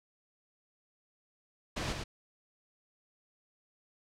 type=noise with echo; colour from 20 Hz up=pink; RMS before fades=-35 dBFS; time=1.76-1.93 s; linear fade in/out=10 ms; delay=110 ms; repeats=1; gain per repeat=-4 dB; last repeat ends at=2.04 s; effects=low-pass 6000 Hz 12 dB/octave